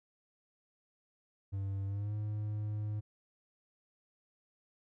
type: tone with pitch glide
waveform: triangle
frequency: 98 to 105.64 Hz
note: G2 to G#2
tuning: 0 to +30 cents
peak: -32 dBFS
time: 1.52-3.01 s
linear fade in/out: 20 ms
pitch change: +130 cents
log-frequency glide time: 1.86-2.14 s
effects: none